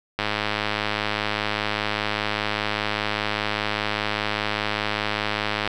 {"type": "click train", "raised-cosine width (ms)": 0.3, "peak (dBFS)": -7, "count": 577, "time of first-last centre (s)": [0.19, 5.676], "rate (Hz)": 105, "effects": []}